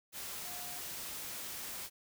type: tone in noise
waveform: sine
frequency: 716 Hz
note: F5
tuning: 43 cents sharp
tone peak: -51 dBFS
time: 0.43-0.82 s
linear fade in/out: 50 ms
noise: white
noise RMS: -43 dBFS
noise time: 0.12-1.9 s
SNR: -11 dB
effects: none